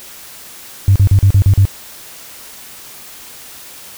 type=tone bursts; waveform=sine; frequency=98 Hz; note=G2; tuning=in tune; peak=-4 dBFS; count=7; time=0.88-1.653 s; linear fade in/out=0 ms; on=77 ms; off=39 ms; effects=tanh soft clip ceiling 0 dBFS + white hiss -35 dBFS RMS until 3.97 s